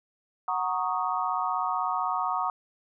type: chord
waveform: sine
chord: D# minor seventh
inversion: first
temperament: equal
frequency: 740 / 932.3 / 1108.7 / 1244.5 Hz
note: F#5 / A#5 / C#6 / D#6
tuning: 0 / 0 / 0 / 0 cents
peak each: -31 dBFS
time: 0.48-2.5 s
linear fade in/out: 2 ms
effects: none